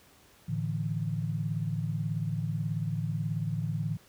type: chord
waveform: sine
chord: A suspended fourth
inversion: none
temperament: just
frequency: 110 / 146.67 / 165 Hz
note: A2 / D3 / E3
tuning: 0 / -2 / +2 cents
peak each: -33 dBFS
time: 0.48-3.97 s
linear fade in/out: 10 ms
effects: pink hiss -59 dBFS RMS until 4.08 s + high-pass 60 Hz 12 dB/octave

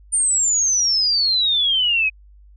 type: exponential sweep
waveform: sine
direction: down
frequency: 9060 to 2502 Hz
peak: -15 dBFS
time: 0.12-2.1 s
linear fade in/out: 20 ms
effects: added 50 Hz sine -44 dBFS peak until 2.56 s

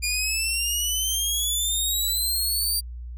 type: exponential sweep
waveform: 15% pulse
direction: up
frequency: 2411 to 4699 Hz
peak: -16 dBFS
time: 0.02-2.81 s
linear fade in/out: 20 ms
effects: added 60 Hz sine -33 dBFS peak until 3.17 s

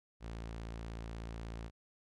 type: tone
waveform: sawtooth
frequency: 56.4 Hz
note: A1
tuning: 44 cents sharp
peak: -38 dBFS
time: 0.2-1.71 s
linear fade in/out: 50 ms
effects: low-pass 7000 Hz 12 dB/octave

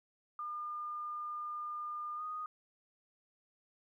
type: tone with pitch glide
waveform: sine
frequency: 1208 to 1239.1 Hz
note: D6 to D#6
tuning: +48 to -8 cents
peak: -38 dBFS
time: 0.39-2.46 s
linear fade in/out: 2 ms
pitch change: +44 cents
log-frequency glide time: 2.16-2.23 s
effects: 13-bit

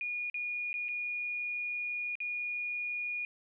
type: tone with dropouts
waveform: sine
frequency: 2442 Hz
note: D#7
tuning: 33 cents flat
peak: -33 dBFS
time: 0.01-3.25 s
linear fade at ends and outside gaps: 1 ms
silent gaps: 0.299-0.343 / 0.73-0.74 / 0.884-0.888 / 2.154-2.203 s
effects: none

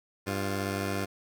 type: tone pair together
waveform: 10% pulse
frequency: 98 / 349.8 Hz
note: G2 / F4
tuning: 0 / +3 cents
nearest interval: octave + minor seventh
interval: 2203 cents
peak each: -22 / -28 dBFS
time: 0.26-1.06 s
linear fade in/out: 20 ms
effects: none

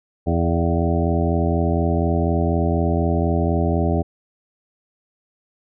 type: harmonic tone with a mistuned harmonic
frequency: 84.1 Hz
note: E2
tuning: 35 cents sharp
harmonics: 1 / 2 / 3 / 4 / 5 / 7 / 8 / 9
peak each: -20 / -23 / -25 / -26 / -27 / -28 / -29 / -30 dBFS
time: 0.26-4.03 s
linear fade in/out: 20 ms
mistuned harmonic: 8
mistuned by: +19 cents
effects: none

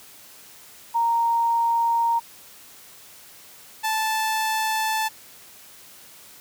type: tone pair in turn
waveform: sine / sawtooth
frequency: 929 / 876.9 Hz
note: A#5 / A5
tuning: -6 / -6 cents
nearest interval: minor second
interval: 100 cents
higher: first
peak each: -18 dBFS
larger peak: neither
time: 0.94-2.2 / 3.83-5.09 s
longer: neither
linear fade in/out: 20 ms
effects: white hiss -47 dBFS RMS until 6.4 s + high-pass 60 Hz 12 dB/octave

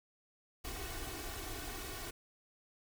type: noise with comb filter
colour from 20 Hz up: pink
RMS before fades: -43 dBFS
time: 0.64-2.11 s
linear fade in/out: 10 ms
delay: 2.7 ms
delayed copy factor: +0.8
effects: none

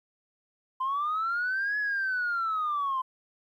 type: linear two-way sweep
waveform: sine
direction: up then down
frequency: 1026 to 1703 to 1026 Hz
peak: -25 dBFS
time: 0.8-3.02 s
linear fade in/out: 10 ms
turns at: 1.78 s
effects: tanh soft clip ceiling -23 dBFS + 11-bit

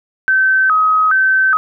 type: tone with vibrato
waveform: sine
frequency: 1396.9 Hz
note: F6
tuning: in tune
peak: -9 dBFS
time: 0.28-1.57 s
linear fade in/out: 0 ms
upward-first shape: square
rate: 1.2 Hz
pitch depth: 170 cents each way
effects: none

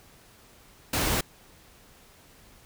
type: noise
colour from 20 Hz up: pink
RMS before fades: -26 dBFS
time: 0.93-1.21 s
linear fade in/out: 5 ms
effects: pink hiss -55 dBFS RMS until 2.65 s

